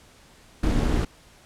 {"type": "noise with amplitude modulation", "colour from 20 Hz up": "brown", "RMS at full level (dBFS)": -18, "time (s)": [0.63, 1.05], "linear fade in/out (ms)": 5, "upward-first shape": "sine", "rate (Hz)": 269, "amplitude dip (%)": 80, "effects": ["pink hiss -53 dBFS RMS until 1.45 s", "low-pass 10000 Hz 12 dB/octave"]}